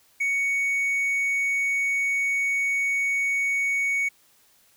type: tone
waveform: triangle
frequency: 2230 Hz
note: C#7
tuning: 10 cents sharp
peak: -20 dBFS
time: 0.2-4.09 s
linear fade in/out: 10 ms
effects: white hiss -60 dBFS RMS until 4.76 s